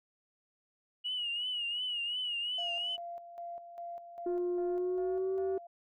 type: tone with vibrato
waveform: sine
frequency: 2903 Hz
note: F#7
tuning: 34 cents flat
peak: -32 dBFS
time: 1.04-2.97 s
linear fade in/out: 20 ms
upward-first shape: triangle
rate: 2.8 Hz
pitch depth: 84 cents each way
type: tone with tremolo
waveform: sine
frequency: 689 Hz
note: F5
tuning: 24 cents flat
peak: -39 dBFS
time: 2.58-5.67 s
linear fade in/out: 5 ms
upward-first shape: square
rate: 2.5 Hz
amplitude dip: 60%
type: tone with pitch glide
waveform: sine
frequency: 355.3 to 383 Hz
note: F4 to G4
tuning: +30 to -40 cents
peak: -29 dBFS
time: 4.26-5.58 s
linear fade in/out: 5 ms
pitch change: +130 cents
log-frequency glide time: 4.65-5.37 s
effects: tanh soft clip ceiling -26 dBFS